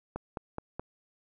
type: click train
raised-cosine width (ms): 1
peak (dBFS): -21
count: 4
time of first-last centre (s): 0.16-0.796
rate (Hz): 4.72
effects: none